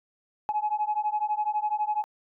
sine beating tone pair, 840 / 852 Hz, G#5 / G#5, +19 / +44 cents, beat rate 12 Hz, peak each -27 / -27 dBFS, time 0.49-2.04 s, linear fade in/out 0 ms, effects tanh soft clip ceiling -18 dBFS

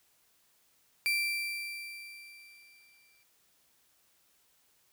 35% pulse tone with exponential decay, 2349 Hz, D7, in tune, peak -24 dBFS, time 1.06-3.23 s, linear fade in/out 0 ms, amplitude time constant 470 ms, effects white hiss -69 dBFS RMS until 4.92 s

